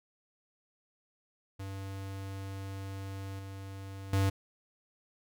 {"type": "tone with level steps", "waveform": "square", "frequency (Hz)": 97.3, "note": "G2", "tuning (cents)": -12, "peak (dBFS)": [-39, -42, -26], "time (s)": [1.59, 4.3], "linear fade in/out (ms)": 10, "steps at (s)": [3.39, 4.13], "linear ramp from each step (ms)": 2, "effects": []}